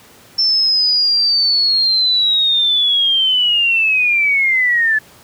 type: linear sweep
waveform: sine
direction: down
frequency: 5360 to 1719 Hz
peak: -11 dBFS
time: 0.38-4.99 s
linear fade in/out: 10 ms
effects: pink hiss -44 dBFS RMS until 5.23 s + high-pass 100 Hz 12 dB/octave